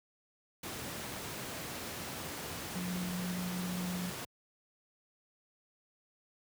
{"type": "tone in noise", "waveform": "sine", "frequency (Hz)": 180, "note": "F#3", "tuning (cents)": -47, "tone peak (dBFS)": -35, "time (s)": [2.75, 4.1], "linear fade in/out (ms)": 5, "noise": "pink", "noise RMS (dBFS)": -41, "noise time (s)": [0.63, 4.25], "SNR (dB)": 3, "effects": ["high-pass 100 Hz 12 dB/octave"]}